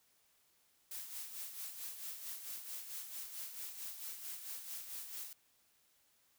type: noise with tremolo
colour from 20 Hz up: blue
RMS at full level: -44 dBFS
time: 0.91-5.33 s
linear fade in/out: 2 ms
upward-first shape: sine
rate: 4.5 Hz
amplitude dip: 55%
effects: white hiss -73 dBFS RMS until 6.38 s